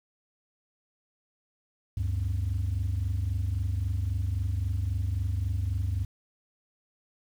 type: tone pair together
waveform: sine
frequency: 73.7 / 97.43 Hz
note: D2 / G2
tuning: +7 / -10 cents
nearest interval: perfect fourth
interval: 483 cents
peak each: -28 / -26 dBFS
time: 1.97-6.05 s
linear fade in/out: 5 ms
effects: tanh soft clip ceiling -23 dBFS + 9-bit